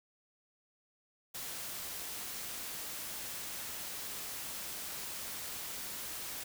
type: noise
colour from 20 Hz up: white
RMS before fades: -42 dBFS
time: 1.34-6.44 s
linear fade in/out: 10 ms
effects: none